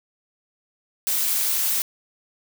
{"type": "noise with amplitude modulation", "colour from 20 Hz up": "blue", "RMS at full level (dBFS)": -20, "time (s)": [1.07, 1.82], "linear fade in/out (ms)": 0, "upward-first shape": "sine", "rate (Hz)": 221, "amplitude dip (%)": 55, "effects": []}